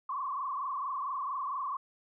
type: tone with frequency modulation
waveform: sine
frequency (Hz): 1092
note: C#6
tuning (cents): -26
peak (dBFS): -32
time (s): 0.09-1.77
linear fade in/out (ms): 5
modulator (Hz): 24.4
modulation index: 2.9
effects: none